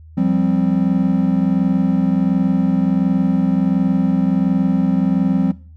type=chord; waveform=triangle; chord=F suspended second; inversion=none; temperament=equal; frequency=174.61 / 196 / 261.6 Hz; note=F3 / G3 / C4; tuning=0 / 0 / 0 cents; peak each=-16 dBFS; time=0.17-5.52 s; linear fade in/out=10 ms; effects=noise-tail reverb RT60 0.4 s tail -19 dB re dry + added 79 Hz sine -38 dBFS peak until 5.76 s